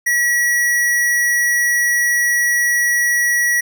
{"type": "tone", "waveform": "square", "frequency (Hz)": 1927, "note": "B6", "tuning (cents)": -43, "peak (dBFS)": -14, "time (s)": [0.06, 3.61], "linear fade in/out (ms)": 10, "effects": []}